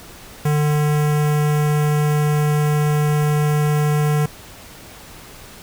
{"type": "tone with notch filter", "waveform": "square", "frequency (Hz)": 149.4, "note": "D3", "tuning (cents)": 30, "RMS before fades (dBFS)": -17, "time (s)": [0.45, 4.26], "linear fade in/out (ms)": 5, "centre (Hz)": 4100, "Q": 1.1, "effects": ["pink hiss -40 dBFS RMS until 5.62 s"]}